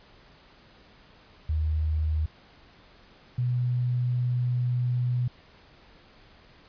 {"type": "tone pair in turn", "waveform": "sine", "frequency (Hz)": [77.78, 123.47], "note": ["D#2", "B2"], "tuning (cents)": [0, 0], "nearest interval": "minor sixth", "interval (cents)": 800, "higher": "second", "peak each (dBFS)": -23, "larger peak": "neither", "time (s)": [[1.49, 2.26], [3.38, 5.28]], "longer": "second", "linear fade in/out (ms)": 5, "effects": ["pink hiss -55 dBFS RMS until 6.68 s", "resampled to 11025 Hz"]}